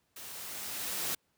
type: noise with level ramp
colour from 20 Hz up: white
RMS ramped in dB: -46 to -33 dBFS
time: 0.16-1.15 s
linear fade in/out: 5 ms
effects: pink hiss -75 dBFS RMS until 1.37 s + high-pass 80 Hz 12 dB/octave